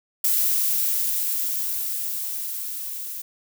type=noise with level ramp; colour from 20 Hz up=violet; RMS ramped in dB=-20 to -33 dBFS; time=0.24-3.22 s; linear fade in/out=5 ms; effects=none